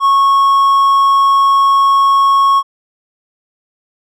triangle tone, 1100 Hz, C#6, 14 cents flat, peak -5 dBFS, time 0-2.63 s, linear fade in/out 50 ms, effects none

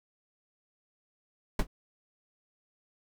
brown noise with exponential decay, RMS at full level -17 dBFS, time 1.59-1.67 s, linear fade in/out 5 ms, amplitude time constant 17 ms, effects none

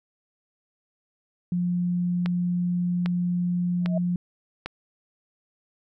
sine tone, 176.8 Hz, F3, 22 cents sharp, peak -22 dBFS, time 1.52-4.16 s, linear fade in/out 2 ms
click train, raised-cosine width 0.3 ms, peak -15 dBFS, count 4, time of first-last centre 2.26-4.66 s, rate 1.25 Hz
sine tone with exponential growth, 638 Hz, D#5, 43 cents sharp, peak -24 dBFS, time 3.8-3.98 s, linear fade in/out 5 ms, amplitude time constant 37 ms
effects none

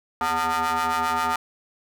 30% pulse ring-modulated tone, 162.5 Hz, E3, 24 cents flat, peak -16 dBFS, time 0.21-1.36 s, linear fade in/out 2 ms, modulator 1060 Hz, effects none

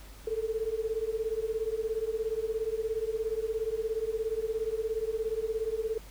sine beating tone pair, 434.8 / 451.8 Hz, A4 / A4, -21 / +46 cents, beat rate 17 Hz, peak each -32 / -32 dBFS, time 0.27-5.98 s, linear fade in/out 5 ms, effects added 50 Hz sine -47 dBFS peak until 6.1 s + pink hiss -53 dBFS RMS until 6.1 s

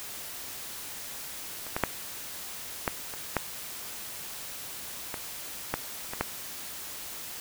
clicks, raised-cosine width 0.5 ms, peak -25 / -13 / -7 / -10 / -24 / -9 / -18 / -11 / -19 / -10 dBFS, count 10, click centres 1.667 / 1.765 / 1.837 / 2.878 / 3.138 / 3.367 / 5.142 / 5.74 / 6.135 / 6.21 s, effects white hiss -40 dBFS RMS until 7.4 s

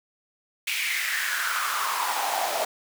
pink noise with high-pass filter sweep, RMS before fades -27 dBFS, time 0.67-2.65 s, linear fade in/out 5 ms, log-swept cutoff 2500 to 640 Hz, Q 4.6, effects none

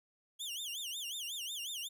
sawtooth tone with vibrato, 3178 Hz, G7, 23 cents sharp, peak -36 dBFS, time 0.39-1.89 s, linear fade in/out 20 ms, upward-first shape sine, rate 5.5 Hz, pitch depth 240 cents each way, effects none

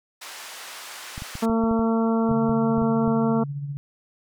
pink band-pass noise, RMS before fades -39 dBFS, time 0.21-1.46 s, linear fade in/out 10 ms, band 940 to 11000 Hz, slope 12 dB/octave
clicks, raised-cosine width 5 ms, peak -22 dBFS, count 12, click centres 1.179 / 1.221 / 1.354 / 1.498 / 1.638 / 1.712 / 1.794 / 2.313 / 2.493 / 2.781 / 2.82 / 3.078 s
harmonic tone, 226.3 Hz, A3, 49 cents sharp, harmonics 1 / 2 / 3 / 4 / 5 / 6, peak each -20 / -26 / -30 / -32 / -34 / -36 dBFS, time 1.42-3.44 s, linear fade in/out 10 ms
sine tone with tremolo, 142.5 Hz, C#3, 48 cents sharp, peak -26 dBFS, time 2.29-3.77 s, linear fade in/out 0 ms, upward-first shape sine, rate 15 Hz, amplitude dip 45%
effects none

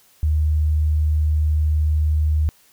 sine tone, 76.6 Hz, D#2, 27 cents flat, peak -15 dBFS, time 0.23-2.49 s, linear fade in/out 0 ms, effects white hiss -55 dBFS RMS until 2.72 s

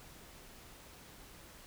silence, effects pink hiss -55 dBFS RMS until 1.66 s

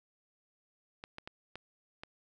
clicks, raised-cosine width 0.3 ms, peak -27 dBFS, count 5, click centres 1.039 / 1.184 / 1.275 / 1.556 / 2.035 s, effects none

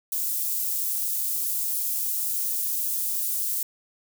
white high-pass noise, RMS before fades -27 dBFS, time 0.12-3.63 s, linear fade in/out 2 ms, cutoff 9800 Hz, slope 12 dB/octave, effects none

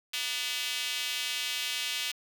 square tone with high-pass filter, 134.9 Hz, C#3, 47 cents flat, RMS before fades -33 dBFS, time 0.13-2.12 s, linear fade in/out 10 ms, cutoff 2900 Hz, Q 2.1, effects 9-bit

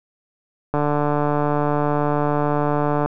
click train, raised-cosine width 1 ms, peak -7 dBFS, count 342, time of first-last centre 0.74-3.06 s, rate 147 Hz, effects none

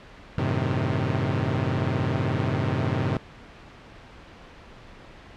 sawtooth chord, F# diminished seventh, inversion none, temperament equal with one note detuned, 94.72 / 110 / 130.81 / 155.56 Hz, F#2 / A2 / C3 / Eb3, +41 / 0 / 0 / 0 cents, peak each -25 / -25 / -23 / -26 dBFS, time 0.38-3.17 s, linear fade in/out 0 ms, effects pink hiss -46 dBFS RMS until 5.36 s + low-pass 3000 Hz 12 dB/octave

